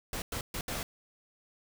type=noise bursts at uneven times; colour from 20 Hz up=pink; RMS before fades=-36 dBFS; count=4; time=0.13-0.22 / 0.32-0.41 / 0.54-0.61 / 0.68-0.83 s; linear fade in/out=2 ms; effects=none